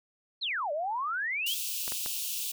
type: exponential two-way sweep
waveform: sine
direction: down then up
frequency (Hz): 4425 to 568 to 3415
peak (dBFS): -29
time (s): 0.41-1.55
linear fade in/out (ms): 20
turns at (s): 0.72
type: high-pass noise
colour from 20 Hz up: white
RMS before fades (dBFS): -34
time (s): 1.46-2.52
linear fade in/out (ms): 10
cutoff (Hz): 2500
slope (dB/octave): 96
type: clicks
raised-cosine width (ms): 0.5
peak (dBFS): -24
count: 3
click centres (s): 1.879 / 1.921 / 2.061
effects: none